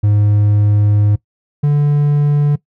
triangle tone pair in turn, 103.83 / 145.99 Hz, G#2 / D3, 0 / -10 cents, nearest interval tritone, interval 590 cents, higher second, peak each -7 dBFS, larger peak neither, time 0.03-1.16 / 1.63-2.56 s, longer first, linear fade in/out 10 ms, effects noise-tail reverb RT60 0.1 s tail -19 dB re dry

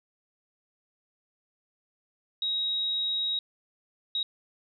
sine tone bursts at uneven times, 3803 Hz, A#7, 34 cents sharp, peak -26 dBFS, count 2, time 2.42-3.39 / 4.15-4.23 s, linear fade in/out 2 ms, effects none

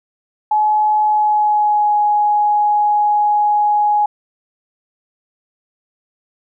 sine tone with pitch glide, 850 to 834.9 Hz, G#5 to G#5, +40 to +9 cents, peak -11 dBFS, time 0.51-4.06 s, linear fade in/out 5 ms, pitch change -31 cents, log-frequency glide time 1.03-1.96 s, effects none

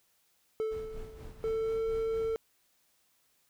triangle tone with exponential decay, 438.6 Hz, A4, 6 cents flat, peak -26 dBFS, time 0.6-1.62 s, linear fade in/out 0 ms, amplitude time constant 220 ms
brown noise with tremolo, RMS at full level -44 dBFS, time 0.71-2.35 s, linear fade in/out 10 ms, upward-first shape sine, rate 4.2 Hz, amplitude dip 55%
triangle tone with pitch glide, 445.2 to 448.3 Hz, A4 to A4, +20 to +32 cents, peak -27 dBFS, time 1.44-2.36 s, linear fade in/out 0 ms, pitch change +12 cents, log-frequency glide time 1.65-1.73 s
effects white hiss -71 dBFS RMS until 3.49 s

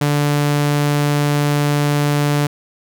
sawtooth tone, 145.9 Hz, D3, 11 cents flat, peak -10 dBFS, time 0.01-2.47 s, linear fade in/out 5 ms, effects none

